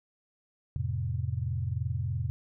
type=chord; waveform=sine; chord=F major; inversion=none; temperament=equal; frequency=87.31 / 110 / 130.81 Hz; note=F2 / A2 / C3; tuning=0 / 0 / 0 cents; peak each=-33 dBFS; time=0.76-2.3 s; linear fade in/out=0 ms; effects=none